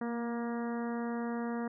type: harmonic tone with a mistuned harmonic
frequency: 235.9 Hz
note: A#3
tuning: 21 cents sharp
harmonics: 1 / 2 / 3 / 4 / 5 / 6 / 7 / 8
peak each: -34 / -40 / -44 / -46 / -48 / -50 / -51 / -52 dBFS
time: 0.01-1.68 s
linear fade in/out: 5 ms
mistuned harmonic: 1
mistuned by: -16 cents
effects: none